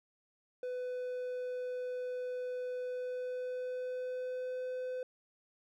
triangle tone with pitch glide, 500 to 507.3 Hz, B4 to B4, +21 to +46 cents, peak -34 dBFS, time 0.63-5.03 s, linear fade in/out 2 ms, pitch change +25 cents, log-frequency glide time 2.8-4.64 s, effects none

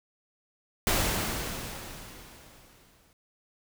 pink noise with exponential decay, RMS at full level -24 dBFS, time 0.87-3.13 s, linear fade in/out 1 ms, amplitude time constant 490 ms, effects none

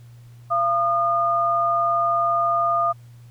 sine tone pair together, 684 / 1218.7 Hz, F5 / D#6, -36 / -36 cents, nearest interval minor seventh, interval 1000 cents, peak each -22 / -19 dBFS, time 0.5-2.93 s, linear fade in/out 20 ms, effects added 119 Hz sine -42 dBFS peak until 3.3 s + pink hiss -59 dBFS RMS until 3.3 s

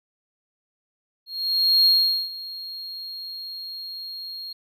triangle tone with ADSR envelope, 4259 Hz, C8, 30 cents sharp, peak -12 dBFS, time 1.26-4.53 s, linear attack 600 ms, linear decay 430 ms, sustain -19 dB, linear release 7 ms, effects none

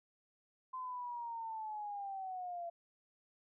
sine linear sweep, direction down, 1034 to 677 Hz, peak -40 dBFS, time 0.73-2.7 s, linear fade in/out 10 ms, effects none

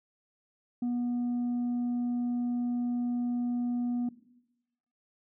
sine tone, 242.7 Hz, B3, 30 cents flat, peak -25 dBFS, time 0.82-4.09 s, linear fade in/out 5 ms, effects noise-tail reverb RT60 0.9 s tail -18 dB re dry + tanh soft clip ceiling -27 dBFS

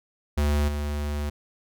square tone with level steps, 73.42 Hz, D2, in tune, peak -21 / -27 dBFS, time 0.37-1.3 s, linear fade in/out 10 ms, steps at 0.68 s, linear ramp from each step 5 ms, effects none

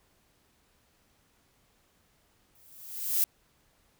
violet noise with exponential growth, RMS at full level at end -23 dBFS, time 2.55-3.24 s, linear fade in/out 1 ms, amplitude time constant 150 ms, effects pink hiss -68 dBFS RMS until 3.99 s

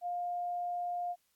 sine tone, 706 Hz, F5, 19 cents sharp, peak -33 dBFS, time 0.01-1.16 s, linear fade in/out 50 ms, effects white hiss -75 dBFS RMS until 1.35 s + AAC 64 kbps

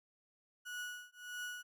35% pulse tone with tremolo, 1465 Hz, F#6, 18 cents flat, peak -38 dBFS, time 0.65-1.63 s, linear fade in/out 20 ms, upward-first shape triangle, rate 1.6 Hz, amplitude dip 100%, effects none

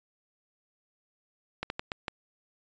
slowing click train, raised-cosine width 0.3 ms, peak -16 dBFS, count 5, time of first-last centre 1.63-2.082 s, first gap 71 ms, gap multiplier 1.32, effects resampled to 16000 Hz

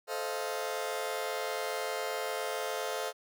sawtooth chord, F dominant seventh, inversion first, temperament just, 436.5 / 523.8 / 628.6 / 698.5 Hz, A4 / C5 / Eb5 / F5, -14 / +2 / +18 / 0 cents, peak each -34 / -34 / -36 / -35 dBFS, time 0.07-3.13 s, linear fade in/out 50 ms, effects none

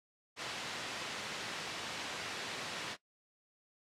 white band-pass noise, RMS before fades -42 dBFS, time 0.36-2.97 s, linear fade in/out 50 ms, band 120 to 3800 Hz, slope 12 dB/octave, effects noise-tail reverb RT60 0.1 s tail -18 dB re dry + low-pass 10000 Hz 12 dB/octave

